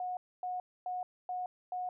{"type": "tone bursts", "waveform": "sine", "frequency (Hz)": 728, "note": "F#5", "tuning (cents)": -28, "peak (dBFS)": -34, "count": 5, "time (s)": [0, 1.89], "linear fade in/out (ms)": 2, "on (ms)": 170, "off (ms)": 260, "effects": []}